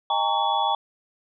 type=tone cluster; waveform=sine; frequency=627 / 805 / 912 / 1122 / 3413 Hz; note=D#5 / G5 / A#5 / C#6 / G#7; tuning=+13 / +46 / -38 / +21 / +47 cents; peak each=-33 / -24 / -24 / -29 / -29 dBFS; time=0.1-0.75 s; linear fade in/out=2 ms; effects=none